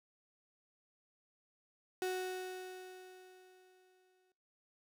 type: tone with exponential decay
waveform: 35% pulse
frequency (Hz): 370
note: F#4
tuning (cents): 0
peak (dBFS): -32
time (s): 2.02-4.32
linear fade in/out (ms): 1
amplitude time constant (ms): 500
effects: noise-tail reverb RT60 0.7 s tail -23 dB re dry